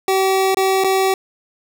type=tone with dropouts; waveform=25% pulse; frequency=382.7 Hz; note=G4; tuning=42 cents flat; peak=-10 dBFS; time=0.08-1.14 s; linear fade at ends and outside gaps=2 ms; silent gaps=0.546-0.57 / 0.839-0.844 s; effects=none